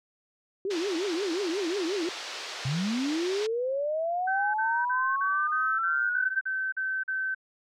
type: tone with vibrato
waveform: sine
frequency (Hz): 364.3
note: F#4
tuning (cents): -27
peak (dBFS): -27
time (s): 0.65-2.09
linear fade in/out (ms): 2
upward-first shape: triangle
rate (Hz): 5.6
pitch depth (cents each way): 270
type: band-pass noise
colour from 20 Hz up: white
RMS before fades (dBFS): -38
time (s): 0.7-3.47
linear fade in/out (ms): 10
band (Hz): 380 to 5300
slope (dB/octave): 24
type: linear sweep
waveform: sine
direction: up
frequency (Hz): 123.47 to 1568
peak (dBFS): -26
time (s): 2.65-6.4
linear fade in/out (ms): 5
type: tone bursts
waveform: sine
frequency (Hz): 1539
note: G6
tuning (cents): -32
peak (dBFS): -27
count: 10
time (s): 4.27-7.348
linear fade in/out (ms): 10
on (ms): 270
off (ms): 42
effects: none